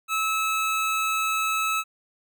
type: tone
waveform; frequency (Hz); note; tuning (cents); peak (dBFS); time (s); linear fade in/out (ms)
25% pulse; 1300; E6; -24; -19; 0.08-1.84; 50
effects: none